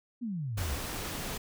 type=exponential sweep; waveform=sine; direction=down; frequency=254.8 to 61.74 Hz; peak=-32 dBFS; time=0.21-0.77 s; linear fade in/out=20 ms
type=noise; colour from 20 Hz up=pink; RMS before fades=-37 dBFS; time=0.57-1.38 s; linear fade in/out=10 ms
effects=none